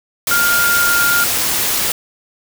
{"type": "tone in noise", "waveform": "sine", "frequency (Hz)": 1406, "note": "F6", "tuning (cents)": 11, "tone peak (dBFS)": -13, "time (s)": [0.31, 1.24], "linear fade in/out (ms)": 2, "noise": "white", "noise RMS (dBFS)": -17, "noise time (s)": [0.27, 1.92], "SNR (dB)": 1, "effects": []}